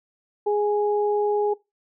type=tone pair together; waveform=sine; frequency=415.3 / 830.6 Hz; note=G#4 / G#5; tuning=0 / 0 cents; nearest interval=octave; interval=1200 cents; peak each=-20 / -26 dBFS; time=0.46-1.54 s; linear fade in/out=10 ms; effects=noise-tail reverb RT60 0.2 s tail -20 dB re dry